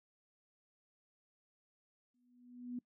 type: tone with exponential growth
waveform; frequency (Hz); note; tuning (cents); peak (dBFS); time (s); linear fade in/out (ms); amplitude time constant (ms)
sine; 245.6; B3; -9; -37; 2.14-2.79; 5; 140
effects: noise-tail reverb RT60 0.1 s tail -22 dB re dry